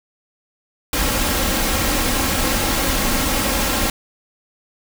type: noise with comb filter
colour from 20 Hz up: pink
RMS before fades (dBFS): -19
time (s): 0.93-3.9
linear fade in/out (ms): 2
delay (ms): 3.7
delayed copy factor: +0.55
effects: none

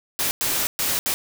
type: noise bursts at uneven times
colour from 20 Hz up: white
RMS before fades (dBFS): -23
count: 4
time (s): 0.19-0.31 / 0.41-0.67 / 0.79-0.99 / 1.06-1.14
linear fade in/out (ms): 0
effects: none

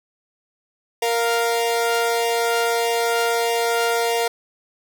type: tone pair together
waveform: sawtooth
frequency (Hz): 466.2 / 698.5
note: A#4 / F5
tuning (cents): 0 / 0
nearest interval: perfect fifth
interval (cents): 700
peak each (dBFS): -16 / -19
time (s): 1.02-4.28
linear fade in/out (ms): 5
effects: none

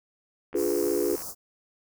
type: click train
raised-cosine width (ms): 0.5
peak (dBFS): -29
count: 52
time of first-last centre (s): 0.53-1.22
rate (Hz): 73.9
type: chord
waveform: sine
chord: D diminished seventh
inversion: none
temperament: equal with one note detuned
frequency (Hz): 293.7 / 349.2 / 415.3 / 495.3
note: D4 / F4 / Ab4 / Cb5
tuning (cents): 0 / 0 / 0 / +5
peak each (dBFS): -32 / -27 / -27 / -31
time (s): 0.54-1.16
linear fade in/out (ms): 10
type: band-stop noise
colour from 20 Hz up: white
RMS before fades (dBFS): -37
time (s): 0.55-1.35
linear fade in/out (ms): 50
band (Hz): 1300 to 4900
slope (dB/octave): 48
effects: none

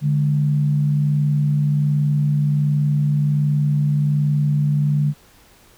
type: tone pair together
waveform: sine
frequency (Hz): 146.5 / 207.8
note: D3 / G#3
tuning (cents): -4 / +1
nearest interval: tritone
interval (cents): 605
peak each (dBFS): -15 / -26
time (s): 0.01-5.14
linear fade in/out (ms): 50
effects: pink hiss -51 dBFS RMS until 5.77 s

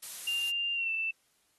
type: noise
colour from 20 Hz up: blue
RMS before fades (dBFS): -40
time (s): 0.02-0.51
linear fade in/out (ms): 10
type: tone with pitch glide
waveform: sine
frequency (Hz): 2794 to 2660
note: F7 to E7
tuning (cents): 0 to +15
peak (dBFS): -29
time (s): 0.27-1.11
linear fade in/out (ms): 5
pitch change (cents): -85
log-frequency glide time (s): 0.74-0.91
effects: white hiss -71 dBFS RMS until 1.58 s + AAC 32 kbps

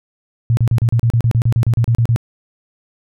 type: tone bursts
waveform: sine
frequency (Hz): 116.54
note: A#2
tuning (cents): 0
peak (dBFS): -10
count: 16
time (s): 0.5-2.161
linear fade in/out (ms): 0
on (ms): 71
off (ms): 35
effects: none

